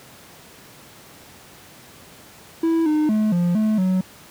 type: tone with pitch steps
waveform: triangle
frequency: 328.4 / 305.1 / 214.9 / 174.8 / 216.2 / 186 Hz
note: E4 / D#4 / A3 / F3 / A3 / F#3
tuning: -6 / -34 / -41 / +2 / -30 / +9 cents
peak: -14 dBFS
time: 2.63-4.01 s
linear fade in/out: 5 ms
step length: 230 ms
effects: pink hiss -45 dBFS RMS until 4.3 s + high-pass 100 Hz 12 dB/octave